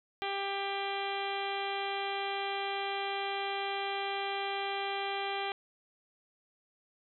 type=harmonic tone with a mistuned harmonic; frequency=395.8 Hz; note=G4; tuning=17 cents sharp; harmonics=1 / 2 / 3 / 4 / 5 / 6 / 7 / 8 / 9 / 10; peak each=-39 / -36 / -43 / -45 / -44 / -42 / -47 / -43 / -49 / -49 dBFS; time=0.22-5.52 s; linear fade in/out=0 ms; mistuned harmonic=9; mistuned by=-48 cents; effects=none